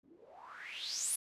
blue noise with low-pass filter sweep, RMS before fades -42 dBFS, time 0.03-1.16 s, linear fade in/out 10 ms, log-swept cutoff 240 to 11000 Hz, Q 7.9, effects resampled to 32000 Hz

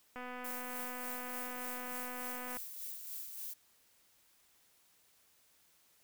click train, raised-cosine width 0.5 ms, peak -31 dBFS, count 601, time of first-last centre 0.16-2.57 s, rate 249 Hz
violet noise with tremolo, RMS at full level -43 dBFS, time 0.44-3.54 s, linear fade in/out 10 ms, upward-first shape sine, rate 3.4 Hz, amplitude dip 45%
effects white hiss -69 dBFS RMS until 6.03 s

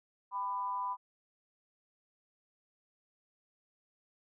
sine tone with amplitude modulation, 996 Hz, B5, 14 cents sharp, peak -30 dBFS, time 0.31-0.97 s, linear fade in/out 50 ms, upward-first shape sine, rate 204 Hz, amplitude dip 65%, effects none

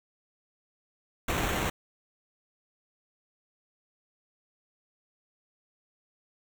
pink noise with sample-and-hold, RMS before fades -29 dBFS, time 1.28-1.7 s, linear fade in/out 5 ms, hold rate 4900 Hz, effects none

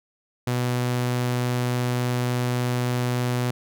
sawtooth tone, 123.47 Hz, B2, in tune, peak -18 dBFS, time 0.47-3.51 s, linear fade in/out 5 ms, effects none

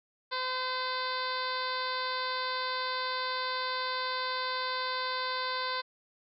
harmonic tone, 512 Hz, C5, 38 cents flat, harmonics 1 / 2 / 3 / 4 / 5 / 6 / 7 / 8 / 9 / 10, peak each -40 / -34 / -38 / -42 / -47 / -50 / -41 / -41 / -41 / -52 dBFS, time 0.31-5.82 s, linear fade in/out 20 ms, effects none

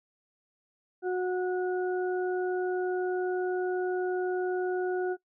harmonic tone, 365.6 Hz, F#4, 21 cents flat, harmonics 1 / 2 / 4, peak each -27 / -36 / -40 dBFS, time 1.02-5.17 s, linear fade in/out 50 ms, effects noise-tail reverb RT60 0.1 s tail -20 dB re dry

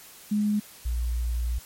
sine tone pair in turn, 209 / 59.18 Hz, G#3 / A#1, +11 / +27 cents, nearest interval octave + minor seventh, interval 2184 cents, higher first, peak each -21 / -24 dBFS, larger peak first, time 0.31-0.6 / 0.85-1.59 s, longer second, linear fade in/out 10 ms, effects white hiss -48 dBFS RMS until 1.65 s + MP3 64 kbps

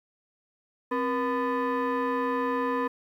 sine tone with frequency modulation, 264.4 Hz, C4, 18 cents sharp, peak -23 dBFS, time 0.91-2.88 s, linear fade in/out 10 ms, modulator 744 Hz, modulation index 1.5, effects tanh soft clip ceiling -22 dBFS + 10-bit

